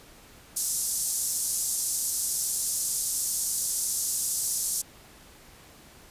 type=band-pass noise; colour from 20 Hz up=white; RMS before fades=-29 dBFS; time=0.56-4.82 s; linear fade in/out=10 ms; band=5900 to 11000 Hz; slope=24 dB/octave; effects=pink hiss -52 dBFS RMS until 6.1 s + resampled to 32000 Hz